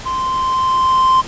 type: tone with level ramp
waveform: triangle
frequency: 1042 Hz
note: C6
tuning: 7 cents flat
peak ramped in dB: -16 to -6 dBFS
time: 0.05-1.22 s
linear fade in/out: 20 ms
effects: pink hiss -31 dBFS RMS until 1.27 s + resampled to 16000 Hz